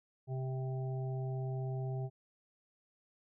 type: harmonic tone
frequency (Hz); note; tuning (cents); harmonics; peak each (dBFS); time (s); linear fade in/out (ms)
130.81; C3; 0; 1 / 3 / 5 / 6; -35 / -45 / -49 / -51; 0.27-2.1; 50
effects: none